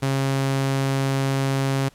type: tone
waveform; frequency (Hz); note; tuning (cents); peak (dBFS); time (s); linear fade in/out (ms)
sawtooth; 135.7; C#3; -36; -16; 0.02-1.89; 10
effects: pink hiss -55 dBFS RMS until 1.94 s + low-pass 12000 Hz 12 dB/octave